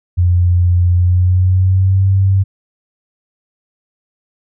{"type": "tone with pitch glide", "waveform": "sine", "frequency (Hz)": [88.5, 96.51], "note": ["F2", "G2"], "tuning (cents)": [23, -27], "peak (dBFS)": -8, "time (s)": [0.17, 2.44], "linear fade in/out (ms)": 20, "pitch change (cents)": 150, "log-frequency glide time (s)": [0.94, 2.06], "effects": []}